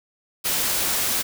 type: noise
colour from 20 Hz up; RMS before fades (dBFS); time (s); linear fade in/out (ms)
white; -23; 0.44-1.23; 20
effects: none